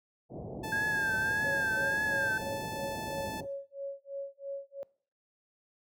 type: low-pass noise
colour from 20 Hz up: pink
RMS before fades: -39 dBFS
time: 0.29-3.47 s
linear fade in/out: 50 ms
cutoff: 750 Hz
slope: 48 dB/octave
type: tone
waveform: sawtooth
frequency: 874 Hz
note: A5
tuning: 12 cents flat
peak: -34 dBFS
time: 0.63-3.41 s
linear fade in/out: 10 ms
type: tone with vibrato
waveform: sine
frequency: 1617 Hz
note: G#6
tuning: 47 cents flat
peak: -28 dBFS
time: 0.72-2.38 s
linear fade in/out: 5 ms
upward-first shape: triangle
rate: 1.7 Hz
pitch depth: 92 cents each way
type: tone with tremolo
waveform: sine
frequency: 554.4 Hz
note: C#5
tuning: in tune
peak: -34 dBFS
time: 1.44-4.83 s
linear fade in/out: 0 ms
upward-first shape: sine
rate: 3 Hz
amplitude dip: 100%
effects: noise-tail reverb RT60 0.5 s tail -22 dB re dry + high-pass 100 Hz 12 dB/octave